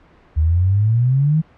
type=exponential sweep; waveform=sine; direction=up; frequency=74.9 to 162.3 Hz; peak=-12 dBFS; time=0.36-1.42 s; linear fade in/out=20 ms; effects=pink hiss -50 dBFS RMS until 1.57 s + low-pass 2000 Hz 12 dB/octave